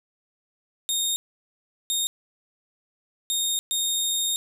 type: tone bursts at uneven times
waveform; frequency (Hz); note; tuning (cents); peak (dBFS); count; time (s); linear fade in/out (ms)
20% pulse; 3693; A#7; -17; -17; 4; 0.89-1.16 / 1.9-2.07 / 3.3-3.59 / 3.71-4.36; 0
effects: none